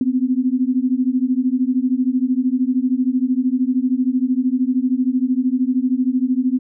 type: beating tone pair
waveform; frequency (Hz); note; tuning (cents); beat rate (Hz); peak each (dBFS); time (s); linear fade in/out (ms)
sine; 249 / 262; B3 / C4; +14 / +2; 13; -18; 0.01-6.59; 2
effects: none